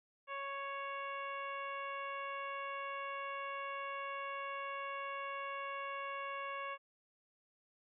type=harmonic tone with a mistuned harmonic; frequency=554.4 Hz; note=C#5; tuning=in tune; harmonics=1 / 2 / 3 / 4 / 5 / 6; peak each=-47 / -42 / -49 / -49 / -51 / -63 dBFS; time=0.27-6.78 s; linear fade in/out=50 ms; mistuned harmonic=6; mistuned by=+32 cents; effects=none